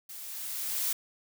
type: noise with level ramp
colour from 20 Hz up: blue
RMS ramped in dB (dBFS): -44 to -29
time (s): 0.09-0.93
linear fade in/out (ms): 5
effects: none